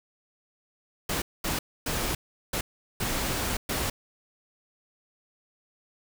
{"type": "noise bursts at uneven times", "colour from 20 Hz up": "pink", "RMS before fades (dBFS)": -29, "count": 6, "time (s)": [[1.09, 1.22], [1.44, 1.59], [1.86, 2.15], [2.53, 2.61], [3, 3.57], [3.69, 3.9]], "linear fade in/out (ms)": 5, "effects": []}